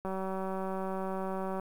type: click train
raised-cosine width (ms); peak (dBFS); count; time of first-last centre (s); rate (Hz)
1; -23; 295; 0.05-1.597; 190
effects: 9-bit